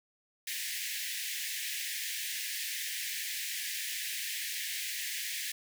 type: high-pass noise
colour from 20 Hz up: pink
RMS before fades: -37 dBFS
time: 0.47-5.52 s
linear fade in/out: 5 ms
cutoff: 1700 Hz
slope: 96 dB/octave
effects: none